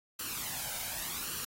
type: noise with flanger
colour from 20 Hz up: white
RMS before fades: -38 dBFS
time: 0.19-1.45 s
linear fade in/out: 5 ms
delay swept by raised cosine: 0.68 to 1.35 ms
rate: 0.87 Hz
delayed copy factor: +0.6
effects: AAC 48 kbps